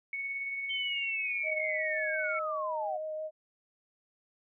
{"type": "tone with tremolo", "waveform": "sine", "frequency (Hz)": 2217, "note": "C#7", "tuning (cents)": 0, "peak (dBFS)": -32, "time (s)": [0.13, 2.39], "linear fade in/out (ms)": 2, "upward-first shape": "sine", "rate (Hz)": 18, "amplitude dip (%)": 30}
{"type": "linear sweep", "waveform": "sine", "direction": "down", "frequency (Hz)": [3132, 698.5], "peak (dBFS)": -33, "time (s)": [0.69, 2.98], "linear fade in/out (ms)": 20}
{"type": "tone with vibrato", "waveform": "sine", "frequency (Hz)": 622.3, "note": "D#5", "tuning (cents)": 0, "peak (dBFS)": -34, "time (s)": [1.43, 3.31], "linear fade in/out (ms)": 50, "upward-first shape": "sine", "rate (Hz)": 5.7, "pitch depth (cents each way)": 11}
{"effects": []}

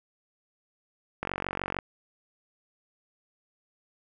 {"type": "click train", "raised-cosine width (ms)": 0.5, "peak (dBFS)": -15, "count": 27, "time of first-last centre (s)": [1.23, 1.788], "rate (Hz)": 46.6, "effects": []}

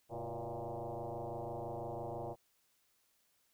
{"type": "tone with frequency modulation", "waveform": "sine", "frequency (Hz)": 104, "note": "G#2", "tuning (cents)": 3, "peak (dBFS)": -39, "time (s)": [0.09, 2.36], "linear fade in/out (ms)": 50, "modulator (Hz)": 117, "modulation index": 6.5, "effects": ["white hiss -75 dBFS RMS until 3.53 s"]}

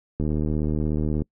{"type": "click train", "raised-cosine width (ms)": 3, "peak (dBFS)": -13, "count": 79, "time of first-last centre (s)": [0.2, 1.22], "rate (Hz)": 76.5, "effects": ["noise-tail reverb RT60 0.1 s tail -26 dB re dry"]}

